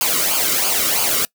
white noise with flanger, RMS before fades -18 dBFS, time 0.01-1.25 s, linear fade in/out 0 ms, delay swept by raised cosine 0.52 to 1.2 ms, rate 3 Hz, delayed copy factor -0.7, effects noise-tail reverb RT60 0.1 s tail -24 dB re dry

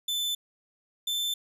40% pulse tone pair in turn, 3520 / 3539 Hz, A7 / A7, 0 / +9 cents, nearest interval unison, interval 9 cents, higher second, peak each -26 dBFS, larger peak neither, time 0.08-0.35 / 1.07-1.34 s, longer neither, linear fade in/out 5 ms, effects none

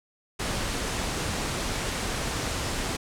pink low-pass noise, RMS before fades -30 dBFS, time 0.39-2.97 s, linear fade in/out 10 ms, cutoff 9600 Hz, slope 24 dB/octave, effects none

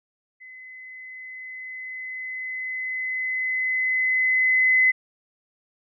sine tone with level ramp, 2031 Hz, B6, 48 cents sharp, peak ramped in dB -41 to -14 dBFS, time 0.4-4.92 s, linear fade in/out 20 ms, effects none

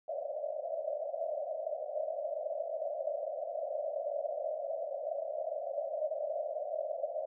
white band-pass noise, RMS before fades -37 dBFS, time 0.08-7.26 s, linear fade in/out 10 ms, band 560 to 660 Hz, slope 96 dB/octave, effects none

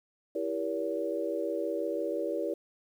sine chord, E diminished seventh, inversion none, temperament just, 329.6 / 395.6 / 474.7 / 569.6 Hz, E4 / G4 / Bb4 / Db5, 0 / +16 / +31 / +47 cents, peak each -35 / -36 / -35 / -34 dBFS, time 0.35-2.54 s, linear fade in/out 5 ms, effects 10-bit

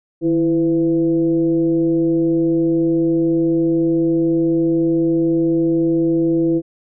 sine tone with frequency modulation, 331 Hz, E4, 7 cents sharp, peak -13 dBFS, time 0.21-6.62 s, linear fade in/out 50 ms, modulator 174 Hz, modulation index 0.58, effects none

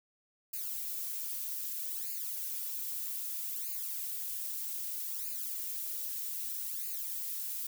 violet noise with flanger, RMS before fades -38 dBFS, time 0.53-7.67 s, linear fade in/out 5 ms, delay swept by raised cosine 0.43 to 4.33 ms, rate 0.63 Hz, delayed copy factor +0.9, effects none

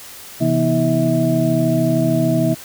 sine tone cluster, 131.9 / 165.1 / 242.2 / 321.1 / 647 Hz, C3 / E3 / B3 / E4 / E5, +14 / +3 / -34 / -45 / -32 cents, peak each -20 dBFS, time 0.4-2.55 s, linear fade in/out 20 ms, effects white hiss -37 dBFS RMS until 2.64 s

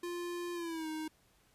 square tone with pitch glide, 349.2 to 312.9 Hz, F4 to D#4, 0 to +10 cents, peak -38 dBFS, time 0.03-1.08 s, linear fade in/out 5 ms, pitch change -190 cents, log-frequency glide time 0.54-0.88 s, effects pink hiss -69 dBFS RMS until 1.54 s + resampled to 32000 Hz

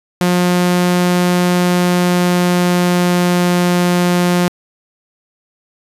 sawtooth tone with pitch glide, 178.2 to 177.07 Hz, F3 to F3, +35 to +24 cents, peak -7 dBFS, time 0.21-4.48 s, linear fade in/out 0 ms, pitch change -11 cents, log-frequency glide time 1.6-3.67 s, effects resampled to 32000 Hz

